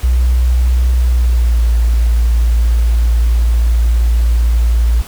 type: tone with pitch glide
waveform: sine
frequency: 61.74 to 57.61 Hz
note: B1 to A#1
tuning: 0 to -20 cents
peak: -8 dBFS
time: 0.03-5.02 s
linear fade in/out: 10 ms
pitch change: -120 cents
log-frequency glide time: 1-1.64 s
effects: pink hiss -33 dBFS RMS until 5.07 s